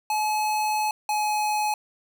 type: tone pair in turn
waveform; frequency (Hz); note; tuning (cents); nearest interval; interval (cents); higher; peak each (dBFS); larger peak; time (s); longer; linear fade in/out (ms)
square; 854 / 845.7; G#5 / G#5; +48 / +31; unison; 17; first; -23; neither; 0.1-0.91 / 1.09-1.74; first; 2
effects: none